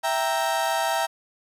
35% pulse chord, E diminished, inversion none, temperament equal, 659.3 / 784 / 932.3 Hz, E5 / G5 / Bb5, 0 / 0 / 0 cents, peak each -25 dBFS, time 0.03-1.07 s, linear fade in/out 20 ms, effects resampled to 32000 Hz + 9-bit

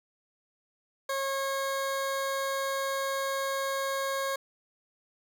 20% pulse tone, 544 Hz, C#5, 33 cents flat, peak -24 dBFS, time 1.09-4.36 s, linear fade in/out 5 ms, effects none

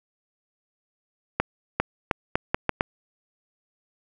accelerating click train, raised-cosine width 0.5 ms, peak -5 dBFS, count 7, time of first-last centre 1.4-2.809 s, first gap 400 ms, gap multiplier 0.78, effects none

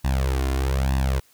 sawtooth tone with flanger, 66.3 Hz, C2, 23 cents sharp, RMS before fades -22 dBFS, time 0.04-1.2 s, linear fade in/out 10 ms, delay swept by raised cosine 1.1 to 2.9 ms, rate 1.1 Hz, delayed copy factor +0.9, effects white hiss -58 dBFS RMS until 1.33 s

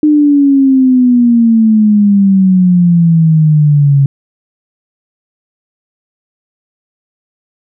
sine exponential sweep, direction down, 304.6 to 137.4 Hz, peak -4 dBFS, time 0.03-4.06 s, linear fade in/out 2 ms, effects none

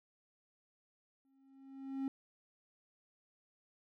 triangle tone with exponential growth, 269.7 Hz, C#4, 47 cents flat, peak -31 dBFS, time 1.25-2.08 s, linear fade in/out 1 ms, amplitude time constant 180 ms, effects none

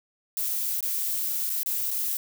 violet noise with dropouts, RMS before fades -28 dBFS, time 0.37-2.17 s, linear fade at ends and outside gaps 1 ms, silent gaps 0.807-0.827 / 1.496-1.5 / 1.632-1.66 / 1.907-1.913 s, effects none

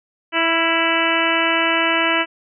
harmonic tone with a mistuned harmonic, 329.6 Hz, E4, in tune, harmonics 1 / 2 / 3 / 4 / 5 / 6 / 7 / 8 / 9, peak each -24 / -24 / -24 / -24 / -24 / -24 / -24 / -24 / -24 dBFS, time 0.32-2.26 s, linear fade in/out 50 ms, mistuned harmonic 4, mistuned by +25 cents, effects none

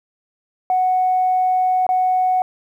sine tone with dropouts, 740 Hz, F#5, in tune, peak -13 dBFS, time 0.7-2.42 s, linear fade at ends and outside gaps 1 ms, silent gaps 1.866-1.89 s, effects tanh soft clip ceiling -9 dBFS + 9-bit

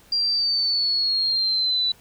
sine exponential sweep, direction down, 4774 to 3951 Hz, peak -19 dBFS, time 0.12-1.92 s, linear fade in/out 5 ms, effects pink hiss -53 dBFS RMS until 2 s

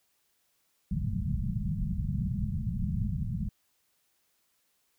white low-pass noise, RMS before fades -31 dBFS, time 0.91-3.49 s, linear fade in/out 5 ms, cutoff 210 Hz, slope 96 dB/octave, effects white hiss -73 dBFS RMS until 4.98 s

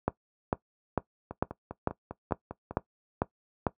two click trains, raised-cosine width 1 ms, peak -23 / -11 dBFS, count 8 / 9, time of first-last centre 1.31-2.71 / 0.08-3.667 s, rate 5 / 2.23 Hz, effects noise-tail reverb RT60 0.1 s tail -18 dB re dry + high-pass 60 Hz 12 dB/octave

